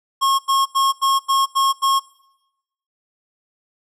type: tone bursts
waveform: square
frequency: 1085 Hz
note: C#6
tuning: 37 cents flat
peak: -15 dBFS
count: 7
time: 0.21-1.998 s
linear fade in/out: 20 ms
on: 180 ms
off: 88 ms
effects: noise-tail reverb RT60 0.9 s tail -21 dB re dry + low-pass 12000 Hz 12 dB/octave